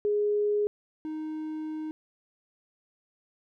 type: tone pair in turn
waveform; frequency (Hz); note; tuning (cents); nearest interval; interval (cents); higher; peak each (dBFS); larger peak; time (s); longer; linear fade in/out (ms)
sine / triangle; 415.3 / 311.1; G#4 / D#4; 0 / 0; perfect fourth; 500; first; -23 / -30; first; 0.05-0.67 / 1.05-1.91; second; 0
effects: none